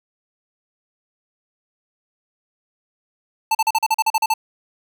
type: tone bursts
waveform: square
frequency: 883 Hz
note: A5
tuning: 6 cents sharp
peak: -15 dBFS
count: 11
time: 3.51-4.339 s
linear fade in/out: 5 ms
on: 39 ms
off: 40 ms
effects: none